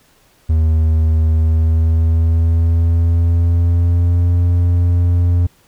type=tone with pitch glide; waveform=triangle; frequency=79.6 to 87.31 Hz; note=D#2 to F2; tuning=+40 to 0 cents; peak=-8 dBFS; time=0.49-5.47 s; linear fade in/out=10 ms; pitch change=+160 cents; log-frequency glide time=1.28-4.34 s; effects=pink hiss -53 dBFS RMS until 5.67 s